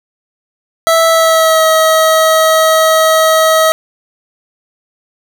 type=tone with pitch glide; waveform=25% pulse; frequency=656 to 638.4 Hz; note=E5 to D#5; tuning=-9 to +44 cents; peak=-3 dBFS; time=0.87-3.72 s; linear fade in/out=0 ms; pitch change=-47 cents; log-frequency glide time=1.08-1.65 s; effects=none